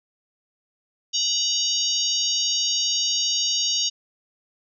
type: harmonic tone with a mistuned harmonic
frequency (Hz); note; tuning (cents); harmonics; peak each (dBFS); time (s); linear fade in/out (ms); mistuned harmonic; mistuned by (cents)
932.3; A#5; 0; 3 / 4 / 5 / 6 / 7; -27 / -27 / -27 / -27 / -27; 1.13-3.9; 20; 3; +93
effects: none